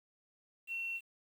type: tone with quantisation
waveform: sine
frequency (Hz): 2719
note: F7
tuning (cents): -47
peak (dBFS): -36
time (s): 0.67-1.01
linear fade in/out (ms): 50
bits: 10
effects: none